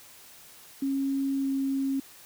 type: tone with pitch glide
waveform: sine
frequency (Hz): 273.2 to 271.2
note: C#4 to C#4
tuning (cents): -25 to -38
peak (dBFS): -25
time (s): 0.82-2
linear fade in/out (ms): 5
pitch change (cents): -13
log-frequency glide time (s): 1.4-1.49
effects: white hiss -51 dBFS RMS until 2.25 s